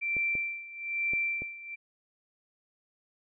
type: tone with tremolo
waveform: sine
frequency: 2349 Hz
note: D7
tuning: in tune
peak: -26 dBFS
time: 0.01-1.76 s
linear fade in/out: 20 ms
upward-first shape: sine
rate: 1.1 Hz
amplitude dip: 85%
type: clicks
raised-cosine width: 2 ms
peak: -28 dBFS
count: 4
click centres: 0.167 / 0.353 / 1.135 / 1.42 s
effects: none